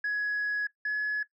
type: tone pair in turn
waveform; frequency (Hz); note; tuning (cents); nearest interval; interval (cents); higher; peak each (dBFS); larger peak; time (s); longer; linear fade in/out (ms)
sine; 1677 / 1697.5; G#6 / G#6; +16 / +37; unison; 21; second; -25; neither; 0.04-0.67 / 0.85-1.23; first; 5
effects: noise-tail reverb RT60 0.1 s tail -19 dB re dry + tanh soft clip ceiling -25 dBFS